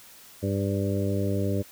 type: harmonic tone with a mistuned harmonic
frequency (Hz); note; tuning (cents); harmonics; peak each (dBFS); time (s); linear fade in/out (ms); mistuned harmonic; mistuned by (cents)
99.5; G2; +26; 1 / 2 / 3 / 4 / 5 / 6; -27 / -30 / -32 / -33 / -34 / -35; 0.42-1.63; 20; 6; -23
effects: white hiss -50 dBFS RMS until 1.71 s